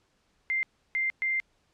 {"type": "tone bursts at uneven times", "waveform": "sine", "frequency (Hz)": 2093, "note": "C7", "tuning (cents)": 0, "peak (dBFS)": -25, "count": 3, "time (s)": [[0.5, 0.63], [0.95, 1.1], [1.22, 1.4]], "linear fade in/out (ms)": 0, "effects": ["pink hiss -70 dBFS RMS until 1.73 s", "low-pass 7000 Hz 12 dB/octave"]}